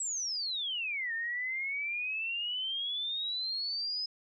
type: exponential two-way sweep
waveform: sine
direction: down then up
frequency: 7902 to 1800 to 5100 Hz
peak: -32 dBFS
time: 0-4.06 s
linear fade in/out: 5 ms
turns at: 1.13 s
effects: none